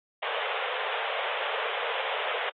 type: band-pass noise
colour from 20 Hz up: pink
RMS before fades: -31 dBFS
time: 0.22-2.5 s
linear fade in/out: 10 ms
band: 440 to 3500 Hz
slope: 96 dB/octave
effects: AAC 32 kbps